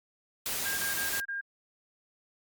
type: noise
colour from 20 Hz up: white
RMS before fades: -33 dBFS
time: 0.46-1.2 s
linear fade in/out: 0 ms
type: tone bursts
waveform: sine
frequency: 1609 Hz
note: G6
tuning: 45 cents sharp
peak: -32 dBFS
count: 5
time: 0.65-1.412 s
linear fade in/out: 10 ms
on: 130 ms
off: 28 ms
effects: Opus 48 kbps